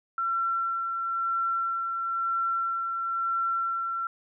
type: tone with tremolo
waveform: sine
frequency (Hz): 1355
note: E6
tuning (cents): +47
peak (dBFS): -24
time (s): 0.18-4.07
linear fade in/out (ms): 2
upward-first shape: sine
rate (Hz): 1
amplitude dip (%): 35
effects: none